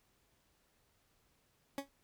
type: tone with exponential decay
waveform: 20% pulse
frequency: 277.5 Hz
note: C#4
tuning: 2 cents sharp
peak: -29 dBFS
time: 1.78-1.89 s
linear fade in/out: 1 ms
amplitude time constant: 22 ms
effects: pink hiss -74 dBFS RMS until 2.03 s